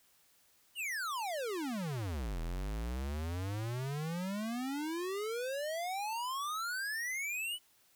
square exponential two-way sweep, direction down then up, 3022 to 40 to 3022 Hz, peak -36 dBFS, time 0.75-7.59 s, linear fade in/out 50 ms, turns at 2.4 s, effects white hiss -68 dBFS RMS until 7.95 s

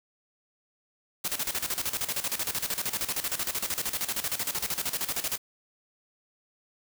white noise with tremolo, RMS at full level -29 dBFS, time 1.24-5.38 s, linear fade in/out 10 ms, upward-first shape square, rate 13 Hz, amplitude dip 75%, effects none

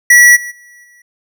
square tone with level steps, 1940 Hz, B6, 31 cents flat, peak -3 / -23 / -39 / -43 dBFS, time 0.1-1.02 s, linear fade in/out 5 ms, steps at 0.35 / 0.5 / 0.83 s, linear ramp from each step 20 ms, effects none

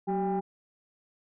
sine tone cluster, 188 / 384.8 / 803 Hz, F#3 / G4 / G5, +28 / -32 / +41 cents, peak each -29 dBFS, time 0.07-0.41 s, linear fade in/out 20 ms, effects tanh soft clip ceiling -22 dBFS

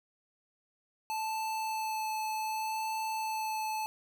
square tone with vibrato, 874 Hz, A5, 12 cents flat, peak -33 dBFS, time 1.1-3.86 s, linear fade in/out 0 ms, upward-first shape sine, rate 0.66 Hz, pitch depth 11 cents each way, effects none

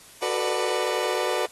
30% pulse chord, B minor seventh, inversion second, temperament just, 370.4 / 444.5 / 493.9 / 592.7 Hz, F#4 / A4 / B4 / D5, +2 / +18 / 0 / +16 cents, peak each -27 / -28 / -26 / -28 dBFS, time 0.22-1.46 s, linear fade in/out 5 ms, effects white hiss -49 dBFS RMS until 1.51 s + AAC 32 kbps

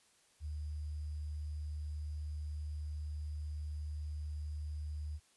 sine tone with sample-and-hold, 75.4 Hz, D2, 46 cents sharp, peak -38 dBFS, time 0.4-5.2 s, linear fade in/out 50 ms, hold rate 4900 Hz, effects white hiss -69 dBFS RMS until 5.36 s + resampled to 24000 Hz

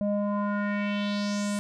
square tone with low-pass filter sweep, 204.7 Hz, G#3, 25 cents flat, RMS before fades -28 dBFS, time 0.01-1.59 s, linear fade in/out 0 ms, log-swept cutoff 520 to 9500 Hz, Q 3, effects none

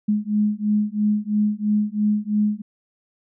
sine beating tone pair, 208.4 / 211.4 Hz, G#3 / G#3, +6 / +31 cents, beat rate 3 Hz, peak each -21 dBFS, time 0.08-2.62 s, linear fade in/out 10 ms, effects none

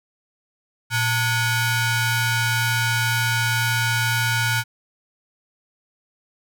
sawtooth ring-modulated tone, 784 Hz, G5, in tune, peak -12 dBFS, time 0.9-4.64 s, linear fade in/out 50 ms, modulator 667 Hz, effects none

